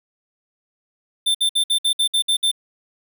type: tone bursts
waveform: square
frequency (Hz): 3562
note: A7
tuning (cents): +21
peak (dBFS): -16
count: 9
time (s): 1.26-2.515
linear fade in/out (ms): 10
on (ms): 87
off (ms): 59
effects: none